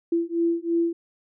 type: beating tone pair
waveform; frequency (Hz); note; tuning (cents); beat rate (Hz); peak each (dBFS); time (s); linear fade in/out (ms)
sine; 335.5 / 338.5; E4 / E4; +31 / +46; 3; -24; 0.12-0.93; 5
effects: none